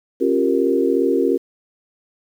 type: chord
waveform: sine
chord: G half-diminished seventh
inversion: second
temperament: equal with one note detuned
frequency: 272.3 / 349.2 / 392 / 466.2 Hz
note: Db4 / F4 / G4 / Bb4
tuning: -31 / 0 / 0 / 0 cents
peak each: -20 dBFS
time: 0.2-1.38 s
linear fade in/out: 20 ms
effects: 8-bit